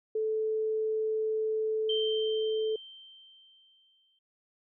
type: tone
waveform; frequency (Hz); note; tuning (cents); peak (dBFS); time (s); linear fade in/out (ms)
sine; 436.7; A4; -13; -27; 0.15-2.76; 5
type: tone with exponential decay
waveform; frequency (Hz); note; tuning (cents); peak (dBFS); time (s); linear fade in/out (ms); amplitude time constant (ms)
sine; 3127; G7; -5; -29; 1.89-4.19; 5; 500
effects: none